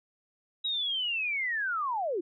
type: linear sweep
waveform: sine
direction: down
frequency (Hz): 3858 to 316.5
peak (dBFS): -28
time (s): 0.64-2.21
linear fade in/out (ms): 10
effects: none